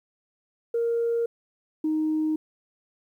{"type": "tone pair in turn", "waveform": "sine", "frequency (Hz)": [466.2, 311.2], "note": ["A#4", "D#4"], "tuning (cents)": [0, 0], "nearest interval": "perfect fifth", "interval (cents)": 700, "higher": "first", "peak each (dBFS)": -21, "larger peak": "neither", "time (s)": [[0.74, 1.26], [1.84, 2.36]], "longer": "neither", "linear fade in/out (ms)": 5, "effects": ["tanh soft clip ceiling -18 dBFS", "10-bit"]}